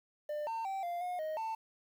triangle tone with pitch steps, 597 / 905 / 775 / 696 / 719 / 624 / 891 Hz, D5 / A5 / G5 / F5 / F#5 / D#5 / A5, +28 / +48 / -20 / -6 / -50 / +5 / +22 cents, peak -33 dBFS, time 0.29-1.55 s, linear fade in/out 5 ms, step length 180 ms, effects 10-bit

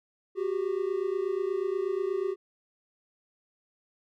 triangle tone pair together, 370 / 398.3 Hz, F#4 / G4, 0 / +28 cents, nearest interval minor second, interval 128 cents, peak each -28 dBFS, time 0.35-2.36 s, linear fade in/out 50 ms, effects none

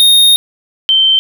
square / sine tone pair in turn, 3700 / 3111 Hz, A#7 / G7, -14 / -14 cents, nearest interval minor third, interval 300 cents, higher first, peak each -5 / -6 dBFS, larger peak first, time 0-0.36 / 0.89-1.19 s, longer first, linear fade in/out 0 ms, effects none

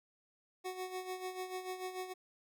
25% pulse tone with tremolo, 370 Hz, F#4, in tune, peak -34 dBFS, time 0.64-2.14 s, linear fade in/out 20 ms, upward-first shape sine, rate 6.8 Hz, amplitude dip 65%, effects none

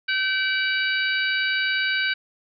harmonic tone with a mistuned harmonic, 769 Hz, G5, 33 cents flat, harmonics 2 / 3 / 4 / 5 / 6, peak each -23 / -27 / -29 / -31 / -33 dBFS, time 0.08-2.14 s, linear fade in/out 10 ms, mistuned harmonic 4, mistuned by -84 cents, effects none

